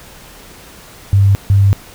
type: tone pair in turn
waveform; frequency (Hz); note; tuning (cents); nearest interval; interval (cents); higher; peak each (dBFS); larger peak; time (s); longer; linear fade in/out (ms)
sine; 98.9 / 98.9; G2 / G2; +16 / +16; unison; 0; neither; -6; neither; 1.13-1.35 / 1.5-1.73; second; 0
effects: pink hiss -38 dBFS RMS until 1.94 s